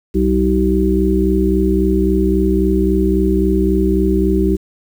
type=harmonic tone; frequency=63.7 Hz; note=C2; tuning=46 cents flat; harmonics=1 / 3 / 5 / 6; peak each=-17 / -17 / -17 / -17 dBFS; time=0.14-4.57 s; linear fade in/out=20 ms; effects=7-bit